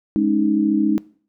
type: chord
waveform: sine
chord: Ab suspended fourth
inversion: none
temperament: equal with one note detuned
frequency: 209.1 / 277.2 / 311.1 Hz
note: Ab3 / Db4 / Eb4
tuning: +12 / 0 / 0 cents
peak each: -19 / -22 / -18 dBFS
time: 0.16-0.98 s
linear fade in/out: 0 ms
effects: noise-tail reverb RT60 0.5 s tail -22 dB re dry